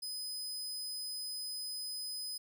sawtooth tone, 5020 Hz, D#8, 15 cents sharp, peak -36 dBFS, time 0.02-2.38 s, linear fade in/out 10 ms, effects none

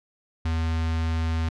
square tone with notch filter, 81.2 Hz, E2, 26 cents flat, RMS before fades -25 dBFS, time 0.45-1.49 s, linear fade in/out 5 ms, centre 480 Hz, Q 1.2, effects low-pass 5000 Hz 12 dB/octave

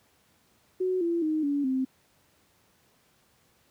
sine tone with pitch steps, 370 / 339.3 / 311.1 / 285.3 / 261.6 Hz, F#4 / F4 / D#4 / C#4 / C4, 0 / -50 / 0 / +50 / 0 cents, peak -24 dBFS, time 0.8-1.85 s, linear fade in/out 10 ms, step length 210 ms, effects pink hiss -65 dBFS RMS until 3.7 s + high-pass 80 Hz 12 dB/octave

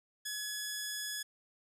10% pulse tone, 1693 Hz, G#6, 33 cents sharp, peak -28 dBFS, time 0.25-1.23 s, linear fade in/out 10 ms, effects none

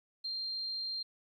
sine tone, 4182 Hz, C8, 2 cents flat, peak -35 dBFS, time 0.24-1.03 s, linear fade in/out 10 ms, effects 12-bit

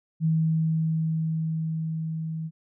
sine tone with level ramp, 160.3 Hz, E3, 48 cents flat, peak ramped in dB -19 to -29 dBFS, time 0.2-2.51 s, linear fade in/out 50 ms, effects none

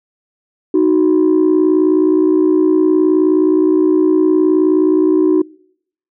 sine tone pair together, 311.1 / 370.4 Hz, D#4 / F#4, 0 / +2 cents, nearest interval minor third, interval 302 cents, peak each -10 dBFS, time 0.74-5.42 s, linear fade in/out 5 ms, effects noise-tail reverb RT60 0.7 s tail -26 dB re dry + tanh soft clip ceiling -5 dBFS

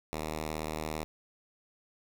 5% pulse tone, 77.78 Hz, D#2, in tune, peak -23 dBFS, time 0.13-1.04 s, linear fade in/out 0 ms, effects none

